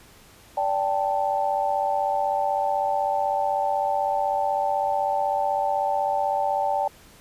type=chord; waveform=sine; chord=D suspended fourth; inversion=none; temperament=equal with one note detuned; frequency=581.3 / 784 / 880 Hz; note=D5 / G5 / A5; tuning=-18 / 0 / 0 cents; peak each=-27 / -24 / -26 dBFS; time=0.57-6.88 s; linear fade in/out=5 ms; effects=pink hiss -51 dBFS RMS until 7.2 s + resampled to 32000 Hz